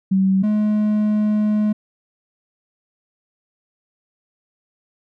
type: tone pair in turn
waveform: sine / triangle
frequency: 191.2 / 211.6 Hz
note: G3 / G#3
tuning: -43 / +33 cents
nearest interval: major second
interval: 176 cents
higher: second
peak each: -13 dBFS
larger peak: neither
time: 0.11-0.43 / 0.43-1.73 s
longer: second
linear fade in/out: 10 ms
effects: none